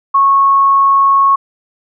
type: tone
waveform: sine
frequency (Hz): 1100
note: C#6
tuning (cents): -14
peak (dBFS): -6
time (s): 0.14-1.36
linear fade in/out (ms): 10
effects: none